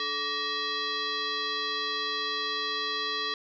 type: tone with frequency modulation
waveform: sine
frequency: 2598 Hz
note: E7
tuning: 26 cents flat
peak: -28 dBFS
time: 0-3.34 s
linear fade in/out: 2 ms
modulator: 722 Hz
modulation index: 2.7
effects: none